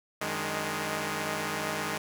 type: tone cluster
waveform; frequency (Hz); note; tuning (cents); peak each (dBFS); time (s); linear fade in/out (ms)
5% pulse; 91.6 / 155.4 / 208.1 / 295.7; F#2 / D#3 / G#3 / D4; -17 / -2 / +4 / +12; -31 / -23 / -22 / -29; 0.21-1.98; 5
effects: none